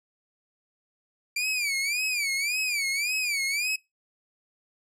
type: tone with vibrato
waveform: sawtooth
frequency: 2349 Hz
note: D7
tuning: in tune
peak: -22 dBFS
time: 1.36-3.76 s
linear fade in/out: 5 ms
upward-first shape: sine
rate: 1.8 Hz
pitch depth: 150 cents each way
effects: noise-tail reverb RT60 0.2 s tail -21 dB re dry + low-pass 12000 Hz 12 dB/octave